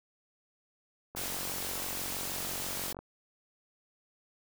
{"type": "click train", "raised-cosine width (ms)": 1, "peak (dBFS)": -28, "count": 86, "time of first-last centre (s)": [1.15, 2.99], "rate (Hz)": 46.2}
{"type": "noise", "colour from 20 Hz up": "white", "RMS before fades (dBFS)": -37, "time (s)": [1.16, 2.93], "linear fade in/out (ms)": 10}
{"effects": []}